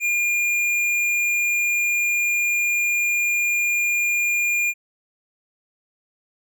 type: tone with hard clipping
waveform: sine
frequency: 2412 Hz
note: D7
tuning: 46 cents sharp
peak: -20 dBFS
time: 0-4.74 s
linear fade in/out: 50 ms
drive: 11 dB
effects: none